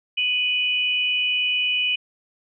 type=tone pair together; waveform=sine; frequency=2489 / 2960 Hz; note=D#7 / F#7; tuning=0 / 0 cents; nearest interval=minor third; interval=300 cents; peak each=-22 dBFS; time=0.17-1.96 s; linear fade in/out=10 ms; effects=none